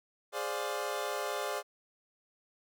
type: chord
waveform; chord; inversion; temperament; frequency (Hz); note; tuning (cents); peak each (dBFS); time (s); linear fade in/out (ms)
25% pulse; D half-diminished seventh; second; equal with one note detuned; 415.3 / 523.3 / 587.3 / 705.3; Ab4 / C5 / D5 / F5; 0 / 0 / 0 / +17; -35 / -36 / -34 / -37; 0.32-1.63; 50
effects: none